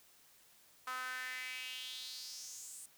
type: tone with high-pass filter sweep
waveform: sawtooth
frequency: 255.1 Hz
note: C4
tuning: 44 cents flat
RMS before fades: -45 dBFS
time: 0.87-2.86 s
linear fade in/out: 5 ms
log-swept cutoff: 1200 to 8900 Hz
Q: 4.2
effects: white hiss -65 dBFS RMS until 2.97 s